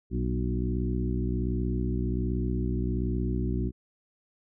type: harmonic tone with a mistuned harmonic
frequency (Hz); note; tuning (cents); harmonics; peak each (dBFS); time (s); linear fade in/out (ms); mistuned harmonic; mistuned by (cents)
61.3; B1; -12; 1 / 2 / 3 / 4 / 5 / 6; -29 / -32 / -34 / -35 / -36 / -37; 0.1-3.72; 50; 3; +54
effects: none